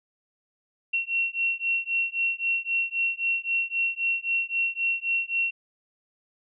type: beating tone pair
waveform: sine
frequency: 2725 / 2728.8 Hz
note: F7 / F7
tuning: -43 / -41 cents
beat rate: 3.8 Hz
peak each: -27 dBFS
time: 0.93-5.51 s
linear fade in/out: 10 ms
effects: none